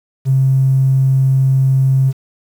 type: tone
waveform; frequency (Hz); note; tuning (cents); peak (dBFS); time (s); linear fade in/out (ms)
triangle; 133.3; C3; +33; -5; 0.25-2.13; 50
effects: tanh soft clip ceiling -7 dBFS + 7-bit